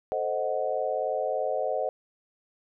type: chord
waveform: sine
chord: A diminished seventh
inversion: none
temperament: equal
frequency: 440 / 523.3 / 622.3 / 740 Hz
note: A4 / C5 / Eb5 / Gb5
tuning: 0 / 0 / 0 / 0 cents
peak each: -34 / -30 / -30 / -32 dBFS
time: 0.12-1.89 s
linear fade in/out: 0 ms
effects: none